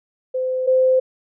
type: tone pair in turn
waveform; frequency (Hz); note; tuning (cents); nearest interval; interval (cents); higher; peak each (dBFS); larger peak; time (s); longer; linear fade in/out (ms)
sine; 514 / 517; C5 / C5; -31 / -21; unison; 10; second; -19 / -12; second; 0.34-0.67 / 0.67-1; neither; 10
effects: none